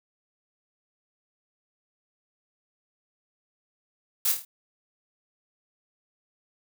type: noise with echo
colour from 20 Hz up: blue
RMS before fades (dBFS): -24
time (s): 4.25-4.32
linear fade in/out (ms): 5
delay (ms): 26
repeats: 5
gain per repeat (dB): -5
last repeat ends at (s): 4.45
effects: none